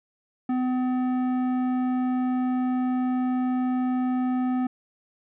sine tone with tanh clipping, 253.3 Hz, B3, 44 cents sharp, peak -24 dBFS, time 0.49-4.67 s, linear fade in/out 5 ms, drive 12 dB, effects none

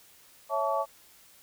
sine tone cluster, 553 / 659 / 871 / 1137 Hz, C#5 / E5 / A5 / C#6, -4 / -1 / -18 / +44 cents, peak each -31 dBFS, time 0.49-0.86 s, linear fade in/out 50 ms, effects white hiss -57 dBFS RMS until 1.42 s

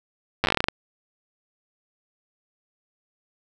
slowing click train, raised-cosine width 0.3 ms, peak -4 dBFS, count 12, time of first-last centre 0.44-0.685 s, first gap 9 ms, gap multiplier 1.17, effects 7-bit

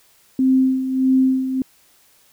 sine tone with tremolo, 261.6 Hz, C4, in tune, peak -11 dBFS, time 0.39-1.62 s, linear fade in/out 2 ms, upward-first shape sine, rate 1.6 Hz, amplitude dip 65%, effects white hiss -55 dBFS RMS until 2.32 s

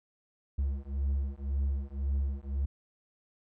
triangle beating tone pair, 68 / 69.9 Hz, C#2 / C#2, -33 / +15 cents, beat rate 1.9 Hz, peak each -30 dBFS, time 0.58-2.66 s, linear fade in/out 10 ms, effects none

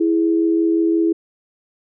sine tone pair together, 329.6 / 415.3 Hz, E4 / G#4, 0 / 0 cents, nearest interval major third, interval 400 cents, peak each -14 / -22 dBFS, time 0-1.13 s, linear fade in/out 10 ms, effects none

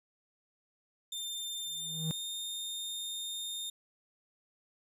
sawtooth tone with pitch glide, 3595 to 3649 Hz, A7 to A#7, +36 to -38 cents, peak -34 dBFS, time 1.12-3.7 s, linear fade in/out 5 ms, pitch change +26 cents, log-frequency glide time 1.8-2.17 s
triangle tone with exponential growth, 159.4 Hz, D#3, 42 cents sharp, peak -27 dBFS, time 1.66-2.11 s, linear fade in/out 0 ms, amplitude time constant 96 ms
effects none

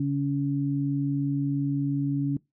sine tone pair together, 140.45 / 280.9 Hz, C#3 / C#4, +23 / +23 cents, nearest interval octave, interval 1200 cents, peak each -26 dBFS, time 0-2.37 s, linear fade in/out 5 ms, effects noise-tail reverb RT60 0.2 s tail -22 dB re dry

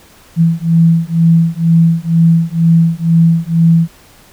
sine beating tone pair, 164.81 / 166.91 Hz, E3 / E3, 0 / +22 cents, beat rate 2.1 Hz, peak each -10 dBFS, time 0.36-3.88 s, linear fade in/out 50 ms, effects pink hiss -43 dBFS RMS until 4.32 s

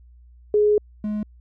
sine / triangle tone pair in turn, 418.7 / 210.8 Hz, G#4 / G#3, +14 / +26 cents, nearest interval octave, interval 1188 cents, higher first, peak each -14 / -21 dBFS, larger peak first, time 0.54-0.78 / 1.04-1.23 s, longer first, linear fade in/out 2 ms, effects added 60 Hz sine -46 dBFS peak until 1.4 s

